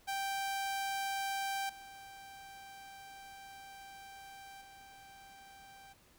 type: tone with level steps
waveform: sawtooth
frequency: 784 Hz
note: G5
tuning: in tune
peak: -31 / -46 / -50 dBFS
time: 0.07-5.94 s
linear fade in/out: 20 ms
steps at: 1.69 / 4.61 s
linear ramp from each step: 5 ms
effects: pink hiss -65 dBFS RMS until 6.18 s